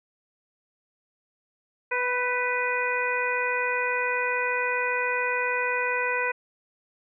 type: harmonic tone with a mistuned harmonic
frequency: 493.9 Hz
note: B4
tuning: in tune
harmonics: 1 / 2 / 3 / 4 / 5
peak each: -30 / -30 / -30 / -30 / -30 dBFS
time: 1.91-6.32 s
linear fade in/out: 10 ms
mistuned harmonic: 3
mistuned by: +24 cents
effects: none